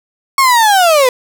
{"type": "linear sweep", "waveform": "35% pulse", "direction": "down", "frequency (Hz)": [1105, 487.5], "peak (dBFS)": -5, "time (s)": [0.38, 1.09], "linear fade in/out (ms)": 2, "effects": []}